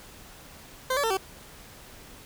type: tone with pitch steps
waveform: 20% pulse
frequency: 517 / 571 / 450.3 / 382.3 Hz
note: C5 / D5 / A4 / G4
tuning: -21 / -49 / +40 / -43 cents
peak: -19 dBFS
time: 0.9-1.172 s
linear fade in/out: 5 ms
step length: 68 ms
effects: pink hiss -48 dBFS RMS until 2.25 s